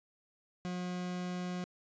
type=tone; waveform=40% pulse; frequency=180 Hz; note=F#3; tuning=47 cents flat; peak=-35 dBFS; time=0.65-1.64 s; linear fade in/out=0 ms; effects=resampled to 16000 Hz